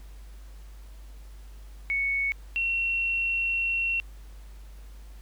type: tone pair in turn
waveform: sine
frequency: 2217 / 2725 Hz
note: C#7 / F7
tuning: 0 / -43 cents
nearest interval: major third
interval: 357 cents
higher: second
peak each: -24 / -24 dBFS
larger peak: neither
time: 1.9-2.32 / 2.56-4 s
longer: second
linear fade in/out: 0 ms
effects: added 50 Hz sine -42 dBFS peak until 5.21 s + pink hiss -58 dBFS RMS until 5.21 s